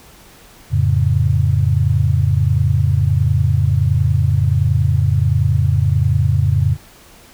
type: chord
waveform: sine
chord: F augmented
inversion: none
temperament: equal with one note detuned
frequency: 87.31 / 108.74 / 138.59 Hz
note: F2 / A2 / C#3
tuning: 0 / -20 / 0 cents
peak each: -16 dBFS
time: 0.7-6.77 s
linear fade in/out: 50 ms
effects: pink hiss -44 dBFS RMS until 7.33 s